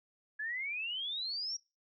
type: exponential sweep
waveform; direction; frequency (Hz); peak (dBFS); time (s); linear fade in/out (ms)
sine; up; 1681 to 5720; -35; 0.39-1.57; 10
effects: noise-tail reverb RT60 0.3 s tail -25 dB re dry